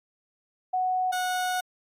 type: tone pair in turn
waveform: sine / 30% pulse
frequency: 740 / 732.8 Hz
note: F#5 / F#5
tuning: 0 / -17 cents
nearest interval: unison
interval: 17 cents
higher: first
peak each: -23 dBFS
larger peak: neither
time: 0.73-1.12 / 1.12-1.61 s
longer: second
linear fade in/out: 10 ms
effects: AAC 48 kbps